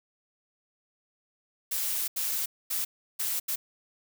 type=noise bursts at uneven times; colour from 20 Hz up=blue; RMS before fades=-30 dBFS; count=5; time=1.71-2.08 / 2.16-2.46 / 2.7-2.85 / 3.19-3.4 / 3.48-3.56 s; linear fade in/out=10 ms; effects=none